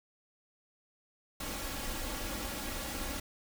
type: noise with comb filter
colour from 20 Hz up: pink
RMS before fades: -38 dBFS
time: 1.4-3.2 s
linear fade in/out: 5 ms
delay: 3.6 ms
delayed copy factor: +0.6
effects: none